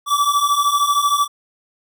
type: beating tone pair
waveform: square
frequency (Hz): 1146 / 1159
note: D6 / D6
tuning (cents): -43 / -23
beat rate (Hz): 13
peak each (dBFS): -20 / -17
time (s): 0.06-1.28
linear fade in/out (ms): 50
effects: none